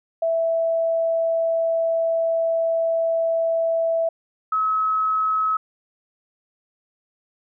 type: tone pair in turn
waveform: sine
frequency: 659.3 / 1284.8 Hz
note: E5 / E6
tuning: 0 / -45 cents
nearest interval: octave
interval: 1155 cents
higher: second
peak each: -18 dBFS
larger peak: neither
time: 0.22-4.09 / 4.52-5.57 s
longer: first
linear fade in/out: 5 ms
effects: none

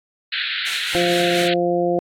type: band-pass noise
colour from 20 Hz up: white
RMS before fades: -24 dBFS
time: 0.32-1.54 s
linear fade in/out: 5 ms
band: 1400 to 4200 Hz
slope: 96 dB/octave
type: noise with tremolo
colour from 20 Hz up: blue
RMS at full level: -25 dBFS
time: 0.66-1.48 s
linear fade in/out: 5 ms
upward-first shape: sine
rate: 4.4 Hz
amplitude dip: 50%
type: harmonic tone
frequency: 174.61 Hz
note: F3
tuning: in tune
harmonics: 1 / 2 / 3 / 4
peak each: -26 / -20 / -21 / -23 dBFS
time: 0.95-1.99 s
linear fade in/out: 0 ms
effects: low-pass 8000 Hz 12 dB/octave + AAC 64 kbps

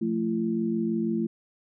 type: tone cluster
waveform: sine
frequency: 175.7 / 221.9 / 339.5 Hz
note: F3 / A3 / F4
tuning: +11 / +15 / -49 cents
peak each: -33 / -26 / -29 dBFS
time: 0.01-1.27 s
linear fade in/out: 10 ms
effects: none

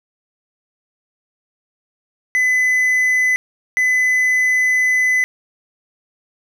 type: tone bursts at uneven times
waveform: triangle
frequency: 2011 Hz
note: B6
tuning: 31 cents sharp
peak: -11 dBFS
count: 2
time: 2.35-3.36 / 3.77-5.24 s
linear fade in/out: 0 ms
effects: none

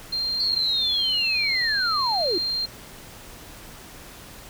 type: tone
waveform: sine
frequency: 4186 Hz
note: C8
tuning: in tune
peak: -23 dBFS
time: 0.12-2.66 s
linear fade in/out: 10 ms
type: linear sweep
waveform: sine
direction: down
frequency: 4515 to 315.3 Hz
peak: -23 dBFS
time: 0.4-2.38 s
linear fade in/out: 2 ms
effects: pink hiss -43 dBFS RMS until 4.49 s

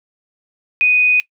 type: tone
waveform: sine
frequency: 2489 Hz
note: D#7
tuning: in tune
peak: -10 dBFS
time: 0.81-1.2 s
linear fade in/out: 0 ms
effects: noise-tail reverb RT60 0.1 s tail -20 dB re dry

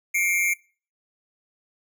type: tone pair together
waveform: square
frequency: 2145 / 2329 Hz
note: C7 / D7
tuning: +42 / -15 cents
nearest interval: minor second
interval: 143 cents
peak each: -24 dBFS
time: 0.14-0.54 s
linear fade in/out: 10 ms
effects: noise-tail reverb RT60 0.4 s tail -23 dB re dry

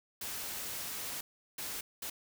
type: noise bursts at uneven times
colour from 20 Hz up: white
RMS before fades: -40 dBFS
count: 3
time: 0.21-1.21 / 1.58-1.81 / 2.02-2.1 s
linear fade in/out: 5 ms
effects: none

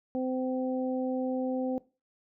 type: harmonic tone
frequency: 257.3 Hz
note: C4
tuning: 29 cents flat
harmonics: 1 / 2 / 3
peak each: -30 / -33 / -40 dBFS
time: 0.15-1.78 s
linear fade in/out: 0 ms
effects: noise-tail reverb RT60 0.3 s tail -19 dB re dry

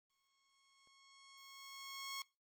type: tone with exponential growth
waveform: 10% pulse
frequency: 1093 Hz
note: C#6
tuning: 25 cents flat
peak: -34 dBFS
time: 0.1-2.22 s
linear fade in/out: 2 ms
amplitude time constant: 460 ms
effects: noise-tail reverb RT60 0.3 s tail -23 dB re dry + Opus 24 kbps

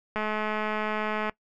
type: click train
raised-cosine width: 0.5 ms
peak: -15 dBFS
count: 244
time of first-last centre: 0.16-1.296 s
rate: 214 Hz
effects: noise-tail reverb RT60 0.1 s tail -21 dB re dry

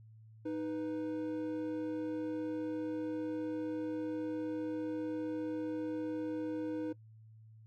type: tone pair together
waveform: triangle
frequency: 311.1 / 493.5 Hz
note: D#4 / B4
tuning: 0 / -1 cents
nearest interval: minor sixth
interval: 799 cents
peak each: -34 / -39 dBFS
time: 0.45-6.93 s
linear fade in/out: 10 ms
effects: noise-tail reverb RT60 0.1 s tail -21 dB re dry + added 110 Hz sine -54 dBFS peak until 7.66 s

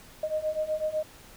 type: beating tone pair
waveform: sine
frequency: 615 / 623 Hz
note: D#5 / D#5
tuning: -20 / +2 cents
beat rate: 8 Hz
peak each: -31 / -29 dBFS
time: 0.23-1.03 s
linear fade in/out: 5 ms
effects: pink hiss -51 dBFS RMS until 1.36 s

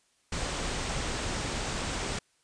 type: low-pass noise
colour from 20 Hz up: pink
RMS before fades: -33 dBFS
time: 0.32-2.19 s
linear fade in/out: 5 ms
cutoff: 9000 Hz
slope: 96 dB/octave
effects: white hiss -69 dBFS RMS until 2.43 s + resampled to 22050 Hz

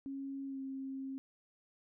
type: tone with pitch glide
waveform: sine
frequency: 273.4 to 268.1 Hz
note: C#4 to C4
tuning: -24 to +42 cents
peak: -39 dBFS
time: 0.06-1.18 s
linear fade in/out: 0 ms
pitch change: -34 cents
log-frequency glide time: 0.46-0.6 s
effects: none

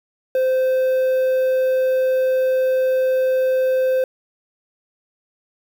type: tone with quantisation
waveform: triangle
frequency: 518 Hz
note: C5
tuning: 17 cents flat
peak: -13 dBFS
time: 0.35-4.04 s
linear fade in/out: 2 ms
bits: 7
effects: none

